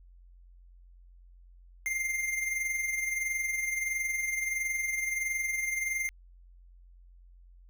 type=tone with amplitude modulation; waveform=square; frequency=2103 Hz; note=C7; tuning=8 cents sharp; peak=-28 dBFS; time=1.86-6.09 s; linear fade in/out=0 ms; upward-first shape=sine; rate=21.5 Hz; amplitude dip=50%; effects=added 44 Hz sine -52 dBFS peak until 7.69 s